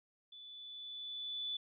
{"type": "tone with level ramp", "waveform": "sine", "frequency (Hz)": 3476, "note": "A7", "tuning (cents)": -22, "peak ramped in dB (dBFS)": [-51, -36], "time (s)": [0.32, 1.57], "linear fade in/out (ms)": 5, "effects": []}